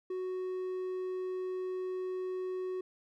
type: tone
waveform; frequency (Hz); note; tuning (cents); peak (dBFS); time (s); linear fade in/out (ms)
triangle; 370; F#4; 0; -32; 0.1-2.81; 5
effects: none